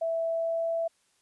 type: tone with pitch glide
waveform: sine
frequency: 659.3 to 663.5 Hz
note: E5 to E5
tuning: 0 to +11 cents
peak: -26 dBFS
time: 0.01-0.88 s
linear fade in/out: 10 ms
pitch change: +11 cents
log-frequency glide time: 0.23-0.71 s
effects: white hiss -69 dBFS RMS until 1.21 s + resampled to 24000 Hz